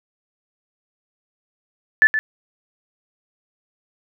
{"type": "tone with echo", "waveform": "sine", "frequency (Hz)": 1746, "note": "A6", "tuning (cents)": -14, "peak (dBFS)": -8, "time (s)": [2.02, 2.07], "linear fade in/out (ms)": 0, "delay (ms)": 120, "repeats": 1, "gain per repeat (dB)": -9, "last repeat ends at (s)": 2.19, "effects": []}